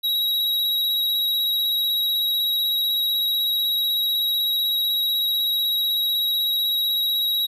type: tone with vibrato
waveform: square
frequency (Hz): 3850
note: B7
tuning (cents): -45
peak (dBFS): -20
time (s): 0.03-7.47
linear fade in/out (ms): 20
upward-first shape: sine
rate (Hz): 16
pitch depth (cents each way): 20
effects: none